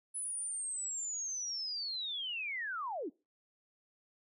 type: linear sweep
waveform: sine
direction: down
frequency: 10210 to 233.1 Hz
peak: -36 dBFS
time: 0.14-3.1 s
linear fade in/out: 20 ms
effects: noise-tail reverb RT60 0.3 s tail -24 dB re dry